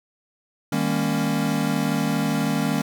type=chord; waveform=square; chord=Eb dominant seventh; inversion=none; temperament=equal with one note detuned; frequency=155.56 / 200.6 / 233.1 / 277.2 Hz; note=Eb3 / G3 / Bb3 / Db4; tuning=0 / +40 / 0 / 0 cents; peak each=-27 dBFS; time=0.72-2.82 s; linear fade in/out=5 ms; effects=none